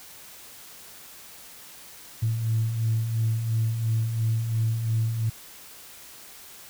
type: beating tone pair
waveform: sine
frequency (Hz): 110 / 112.9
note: A2 / A2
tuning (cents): 0 / +45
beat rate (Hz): 2.9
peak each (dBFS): -31 / -22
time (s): 2.22-5.3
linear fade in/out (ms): 10
effects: tanh soft clip ceiling -16 dBFS + white hiss -46 dBFS RMS until 6.69 s